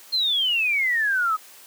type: exponential sweep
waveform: sine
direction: down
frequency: 4245 to 1244.5 Hz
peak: -19 dBFS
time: 0.12-1.37 s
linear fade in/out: 20 ms
effects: white hiss -47 dBFS RMS until 1.66 s + high-pass 300 Hz 12 dB/octave